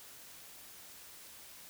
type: silence
effects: white hiss -53 dBFS RMS until 1.69 s

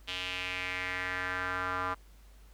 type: tone with band-pass filter sweep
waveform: square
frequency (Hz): 91.8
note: F#2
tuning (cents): -13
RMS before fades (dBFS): -35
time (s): 0.07-1.95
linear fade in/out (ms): 20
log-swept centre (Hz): 3100 to 1200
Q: 3.4
effects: added 50 Hz sine -53 dBFS peak until 2.53 s + pink hiss -64 dBFS RMS until 2.53 s

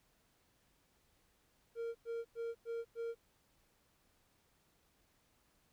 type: tone bursts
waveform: triangle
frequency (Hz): 463.1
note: A#4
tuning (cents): -11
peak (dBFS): -36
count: 5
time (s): 1.75-3.15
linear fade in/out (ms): 50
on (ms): 200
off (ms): 100
effects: pink hiss -74 dBFS RMS until 5.72 s

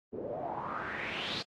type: noise with low-pass filter sweep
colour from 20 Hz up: pink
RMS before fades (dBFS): -37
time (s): 0.12-1.43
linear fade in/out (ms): 20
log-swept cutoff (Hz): 390 to 4500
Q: 5.5
effects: high-pass 150 Hz 12 dB/octave + AAC 48 kbps

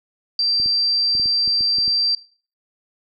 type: tone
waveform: sine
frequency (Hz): 4699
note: D8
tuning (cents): 0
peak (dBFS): -16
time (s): 0.39-2.15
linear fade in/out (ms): 2
type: clicks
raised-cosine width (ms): 3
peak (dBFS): -24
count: 9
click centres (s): 0.6 / 0.66 / 1.152 / 1.198 / 1.258 / 1.477 / 1.608 / 1.785 / 1.879
effects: noise-tail reverb RT60 0.4 s tail -18 dB re dry

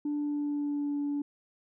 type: tone with pitch glide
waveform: sine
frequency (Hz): 293.7 to 288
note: D4 to D4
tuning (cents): 0 to -34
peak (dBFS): -27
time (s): 0.05-1.22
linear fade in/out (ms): 5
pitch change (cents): -34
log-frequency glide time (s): 0.15-0.99
effects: tanh soft clip ceiling -26 dBFS

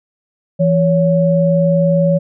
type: tone pair together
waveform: sine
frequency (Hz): 167.66 / 561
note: E3 / C#5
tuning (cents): +30 / +21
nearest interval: octave + major sixth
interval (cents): 2091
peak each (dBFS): -12 / -13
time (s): 0.59-2.19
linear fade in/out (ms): 20
effects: none

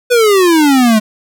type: exponential sweep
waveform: square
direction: down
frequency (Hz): 500 to 210.1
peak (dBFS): -7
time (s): 0.1-1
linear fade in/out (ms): 20
effects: none

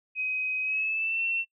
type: tone with pitch glide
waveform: sine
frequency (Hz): 2523 to 2704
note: D#7 to E7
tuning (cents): +23 to +43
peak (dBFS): -26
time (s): 0.15-1.45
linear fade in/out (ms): 50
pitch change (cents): +120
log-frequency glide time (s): 0.62-1.23
effects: noise-tail reverb RT60 0.1 s tail -19 dB re dry

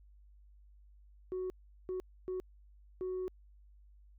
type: tone bursts at uneven times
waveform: sine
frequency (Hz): 370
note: F#4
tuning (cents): 0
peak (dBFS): -33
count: 4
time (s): 1.32-1.5 / 1.89-2 / 2.28-2.4 / 3.01-3.28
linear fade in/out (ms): 0
effects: tanh soft clip ceiling -33 dBFS + added 50 Hz sine -57 dBFS peak until 4.18 s

